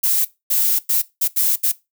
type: noise bursts at uneven times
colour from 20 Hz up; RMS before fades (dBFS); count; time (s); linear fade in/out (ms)
violet; -17; 6; 0.03-0.25 / 0.5-0.79 / 0.89-1.02 / 1.21-1.28 / 1.36-1.56 / 1.63-1.72; 10
effects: noise-tail reverb RT60 0.2 s tail -18 dB re dry